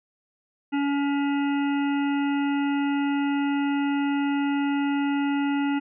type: harmonic tone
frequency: 282.8 Hz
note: C#4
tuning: 35 cents sharp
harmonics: 1 / 3 / 5 / 7 / 9 / 10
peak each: -22 / -32 / -36 / -39 / -41 / -42 dBFS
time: 0.72-5.8 s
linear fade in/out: 20 ms
effects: none